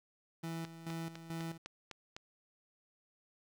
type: tone with tremolo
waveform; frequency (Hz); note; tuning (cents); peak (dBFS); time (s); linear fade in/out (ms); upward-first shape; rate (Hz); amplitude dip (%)
30% pulse; 164.81; E3; 0; -36; 0.43-1.58; 10; square; 2.3; 70
type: click train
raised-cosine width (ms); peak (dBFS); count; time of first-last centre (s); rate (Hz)
0.2; -28; 7; 0.65-2.165; 3.96
effects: 11-bit